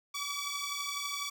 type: beating tone pair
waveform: 10% pulse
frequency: 1139 / 1151 Hz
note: C#6 / D6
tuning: +47 / -35 cents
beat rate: 12 Hz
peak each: -29 dBFS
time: 0.14-1.3 s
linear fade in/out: 10 ms
effects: none

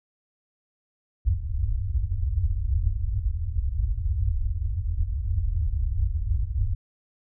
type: low-pass noise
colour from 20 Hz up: white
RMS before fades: -25 dBFS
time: 1.25-6.75 s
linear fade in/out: 5 ms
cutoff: 100 Hz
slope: 96 dB/octave
effects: none

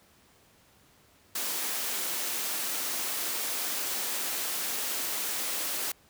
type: high-pass noise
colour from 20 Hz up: white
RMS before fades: -32 dBFS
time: 1.35-5.92 s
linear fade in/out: 5 ms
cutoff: 220 Hz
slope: 24 dB/octave
effects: pink hiss -61 dBFS RMS until 6.09 s + high-pass 60 Hz 12 dB/octave

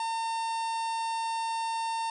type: harmonic tone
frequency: 908 Hz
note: A#5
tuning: 46 cents flat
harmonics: 1 / 2 / 3 / 4 / 5 / 6 / 7 / 8 / 9 / 10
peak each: -29 / -47 / -43 / -46 / -46 / -48 / -57 / -57 / -52 / -49 dBFS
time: 0-2.1 s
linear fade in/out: 2 ms
effects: none

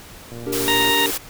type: click train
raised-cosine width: 2 ms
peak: -23 dBFS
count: 70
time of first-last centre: 0.32-0.905 s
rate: 118 Hz
type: chord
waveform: triangle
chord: G minor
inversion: second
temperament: equal with one note detuned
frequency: 291.8 / 392 / 466.2 Hz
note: D4 / G4 / Bb4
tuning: -11 / 0 / 0 cents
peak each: -25 dBFS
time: 0.46-1.11 s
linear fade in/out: 10 ms
type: noise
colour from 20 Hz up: white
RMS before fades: -25 dBFS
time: 0.52-1.18 s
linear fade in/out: 10 ms
type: harmonic tone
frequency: 932 Hz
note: A#5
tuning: 1 cent flat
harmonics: 1 / 2 / 3 / 4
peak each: -22 / -22 / -22 / -22 dBFS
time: 0.68-1.06 s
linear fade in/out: 0 ms
effects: pink hiss -41 dBFS RMS until 1.29 s

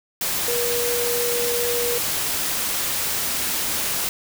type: tone in noise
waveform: sine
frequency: 480 Hz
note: B4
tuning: 49 cents flat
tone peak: -23 dBFS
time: 0.48-1.98 s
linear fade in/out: 2 ms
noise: white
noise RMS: -24 dBFS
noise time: 0.21-4.09 s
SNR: -2 dB
effects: none

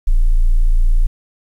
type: tone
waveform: sine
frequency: 28.62 Hz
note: A#0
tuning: 31 cents flat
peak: -7 dBFS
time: 0.07-1.07 s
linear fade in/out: 10 ms
effects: tanh soft clip ceiling -4 dBFS + 8-bit

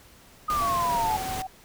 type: exponential sweep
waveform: sine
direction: down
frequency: 1244.5 to 842 Hz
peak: -23 dBFS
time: 0.48-1.17 s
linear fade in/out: 10 ms
type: noise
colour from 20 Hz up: pink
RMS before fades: -34 dBFS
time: 0.5-1.42 s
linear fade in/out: 0 ms
type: tone with pitch glide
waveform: sine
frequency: 690 to 756.8 Hz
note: F5 to F#5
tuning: -21 to +39 cents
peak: -31 dBFS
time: 0.61-1.47 s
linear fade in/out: 5 ms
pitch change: +160 cents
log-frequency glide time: 1.03-1.14 s
effects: pink hiss -53 dBFS RMS until 1.64 s

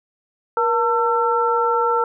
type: tone cluster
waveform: sine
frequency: 474.7 / 901 / 1344 Hz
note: A#4 / A5 / E6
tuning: +31 / +41 / +33 cents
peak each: -20 dBFS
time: 0.57-2.04 s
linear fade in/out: 2 ms
effects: none

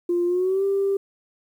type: tone with pitch glide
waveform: sine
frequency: 349.2 to 394.2 Hz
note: F4 to G4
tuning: 0 to +10 cents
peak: -18 dBFS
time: 0.09-0.97 s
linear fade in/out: 5 ms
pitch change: +210 cents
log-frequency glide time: 0.26-0.64 s
effects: tanh soft clip ceiling -14 dBFS + 9-bit

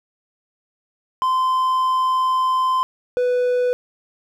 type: tone pair in turn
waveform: triangle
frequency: 1033 / 495.3 Hz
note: C6 / B4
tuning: -22 / +5 cents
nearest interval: octave + minor second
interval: 1273 cents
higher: first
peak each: -14 / -14 dBFS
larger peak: neither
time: 1.22-2.83 / 3.17-3.73 s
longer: first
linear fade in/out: 0 ms
effects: none

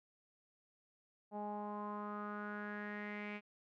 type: tone with low-pass filter sweep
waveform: sawtooth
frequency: 207.7 Hz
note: G#3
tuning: in tune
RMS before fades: -44 dBFS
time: 1.31-3.41 s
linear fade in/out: 50 ms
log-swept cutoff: 770 to 2400 Hz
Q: 5.7
effects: none

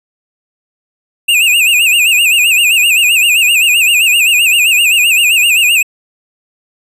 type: tone with vibrato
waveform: square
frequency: 2637 Hz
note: E7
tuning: in tune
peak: -7 dBFS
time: 1.28-5.83 s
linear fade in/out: 10 ms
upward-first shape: sine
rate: 7.7 Hz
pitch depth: 140 cents each way
effects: resampled to 32000 Hz

